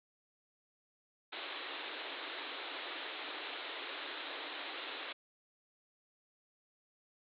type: band-pass noise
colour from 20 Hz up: white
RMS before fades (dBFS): -44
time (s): 1.32-5.13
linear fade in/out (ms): 10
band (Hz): 270 to 4000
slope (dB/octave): 96
effects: none